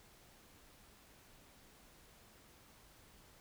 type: silence
effects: pink hiss -63 dBFS RMS until 3.4 s